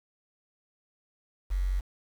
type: tone with quantisation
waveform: sine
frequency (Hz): 46.25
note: F#1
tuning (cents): 0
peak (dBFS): -25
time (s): 1.5-1.81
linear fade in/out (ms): 20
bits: 8
effects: none